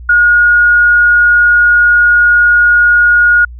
sine tone, 1439 Hz, F#6, 49 cents flat, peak -4 dBFS, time 0.09-3.45 s, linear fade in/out 5 ms, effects added 60 Hz sine -26 dBFS peak until 3.59 s

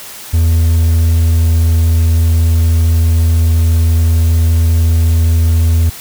triangle tone, 82.41 Hz, E2, in tune, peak -5 dBFS, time 0.33-5.9 s, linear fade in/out 10 ms, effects white hiss -30 dBFS RMS until 6 s

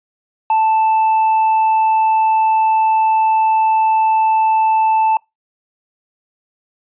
triangle tone, 880 Hz, A5, in tune, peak -9 dBFS, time 0.5-5.17 s, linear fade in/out 2 ms, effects noise-tail reverb RT60 0.2 s tail -26 dB re dry + resampled to 8000 Hz

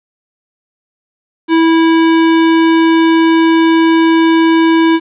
square tone, 327.2 Hz, E4, 13 cents flat, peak -7 dBFS, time 1.48-5 s, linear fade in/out 50 ms, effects resampled to 8000 Hz + 7-bit

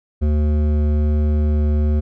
sine tone with hard clipping, 74.9 Hz, D2, 35 cents sharp, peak -16 dBFS, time 0.21-2.01 s, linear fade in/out 20 ms, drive 12 dB, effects none

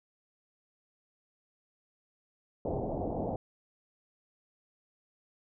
white low-pass noise, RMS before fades -34 dBFS, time 2.65-3.36 s, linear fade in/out 2 ms, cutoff 750 Hz, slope 48 dB/octave, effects none

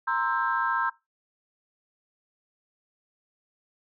sine chord, C dominant seventh, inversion third, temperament equal with one note detuned, 932.3 / 1046.5 / 1318.5 / 1589.9 Hz, Bb5 / C6 / E6 / G6, 0 / 0 / 0 / +24 cents, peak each -29 dBFS, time 0.07-0.9 s, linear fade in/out 10 ms, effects noise-tail reverb RT60 0.2 s tail -19 dB re dry + tanh soft clip ceiling -13 dBFS

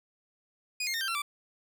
20% pulse tone with pitch steps, 2472 / 2127 / 1830.6 / 1575.4 / 1355.7 / 1166.6 Hz, D#7 / C7 / A#6 / G6 / E6 / D6, -12 / +28 / -32 / +8 / +48 / -12 cents, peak -25 dBFS, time 0.8-1.22 s, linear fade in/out 5 ms, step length 70 ms, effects none

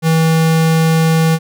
square tone, 161.7 Hz, E3, 33 cents flat, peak -10 dBFS, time 0.02-1.39 s, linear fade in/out 50 ms, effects none

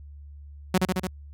sawtooth tone with echo, 185 Hz, F#3, in tune, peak -14 dBFS, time 0.74-0.78 s, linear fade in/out 5 ms, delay 73 ms, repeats 4, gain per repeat -2 dB, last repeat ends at 1.072 s, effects added 72 Hz sine -41 dBFS peak until 1.33 s + AAC 48 kbps

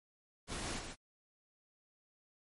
pink noise with echo, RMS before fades -41 dBFS, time 0.47-0.82 s, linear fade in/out 50 ms, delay 140 ms, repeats 1, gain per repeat -5 dB, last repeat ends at 0.96 s, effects MP3 48 kbps

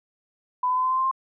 sine tone with pitch steps, 1000 / 1009.3 / 1018.7 / 1028.1 / 1037.7 / 1047.3 / 1057 Hz, B5 / B5 / C6 / C6 / C6 / C6 / C6, +21 / +37 / -47 / -31 / -15 / +1 / +17 cents, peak -20 dBFS, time 0.63-1.113 s, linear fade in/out 5 ms, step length 69 ms, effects none

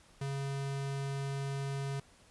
square tone, 138.1 Hz, C#3, 6 cents flat, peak -35 dBFS, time 0.21-2 s, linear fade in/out 5 ms, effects pink hiss -62 dBFS RMS until 2.3 s + resampled to 24000 Hz

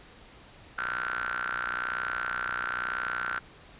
sawtooth ring-modulated tone, 61 Hz, B1, 21 cents flat, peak -23 dBFS, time 0.78-3.39 s, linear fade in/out 0 ms, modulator 1450 Hz, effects pink hiss -52 dBFS RMS until 3.79 s + resampled to 8000 Hz

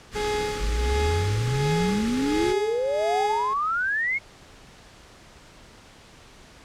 pink band-stop noise, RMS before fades -33 dBFS, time 0.11-2.55 s, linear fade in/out 50 ms, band 550 to 1100 Hz, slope 96 dB/octave
30% pulse tone with tremolo, 420 Hz, G#4, 19 cents sharp, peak -21 dBFS, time 0.15-3.54 s, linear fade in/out 10 ms, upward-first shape sine, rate 1.4 Hz, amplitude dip 75%
sine exponential sweep, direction up, 47.82 to 2217 Hz, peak -22 dBFS, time 0.6-4.19 s, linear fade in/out 20 ms
effects pink hiss -49 dBFS RMS until 6.64 s + low-pass 7000 Hz 12 dB/octave

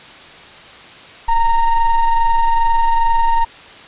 triangle ring-modulated tone, 466.2 Hz, A#4, in tune, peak -5 dBFS, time 1.28-3.45 s, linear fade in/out 10 ms, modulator 455 Hz, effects white hiss -38 dBFS RMS until 3.87 s + resampled to 8000 Hz

